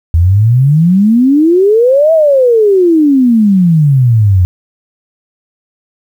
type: exponential two-way sweep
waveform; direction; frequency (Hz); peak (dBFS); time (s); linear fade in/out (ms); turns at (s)
sine; up then down; 79.7 to 659.3 to 87.5; -4; 0.14-4.45; 0; 2.13
effects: 7-bit